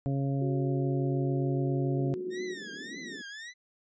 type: harmonic tone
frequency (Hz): 137.6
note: C#3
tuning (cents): -12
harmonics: 1 / 2 / 3 / 4 / 5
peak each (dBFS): -28 / -33 / -41 / -41 / -43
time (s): 0.06-2.14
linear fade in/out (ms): 0
type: tone with pitch glide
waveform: sine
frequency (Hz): 368.4 to 365.6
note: F#4 to F#4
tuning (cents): -7 to -21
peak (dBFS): -33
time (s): 0.41-2.55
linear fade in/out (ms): 10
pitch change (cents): -14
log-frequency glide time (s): 0.55-1.17
type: band-pass noise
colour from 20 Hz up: white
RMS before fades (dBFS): -45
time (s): 1.97-3.22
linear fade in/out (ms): 10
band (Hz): 180 to 410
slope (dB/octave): 48
type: tone with vibrato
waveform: sawtooth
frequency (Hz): 1806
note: A6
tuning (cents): +45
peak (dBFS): -37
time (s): 2.3-3.54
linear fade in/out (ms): 50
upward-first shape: triangle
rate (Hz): 1.8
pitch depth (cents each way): 220
effects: resampled to 16000 Hz